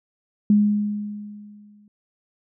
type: tone with exponential decay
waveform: sine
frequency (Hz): 207.7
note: G#3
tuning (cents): 0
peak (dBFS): -11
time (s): 0.5-1.88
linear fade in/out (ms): 2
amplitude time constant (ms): 300
effects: none

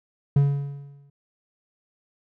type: tone with exponential decay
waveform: triangle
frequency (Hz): 141.2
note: C#3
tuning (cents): +32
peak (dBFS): -11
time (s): 0.36-1.1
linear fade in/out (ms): 5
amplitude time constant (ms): 160
effects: none

